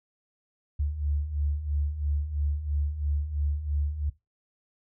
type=beating tone pair; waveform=sine; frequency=71 / 74 Hz; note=C#2 / D2; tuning=+42 / +14 cents; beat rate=3 Hz; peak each=-33 / -27 dBFS; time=0.79-4.1 s; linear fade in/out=10 ms; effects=noise-tail reverb RT60 0.2 s tail -17 dB re dry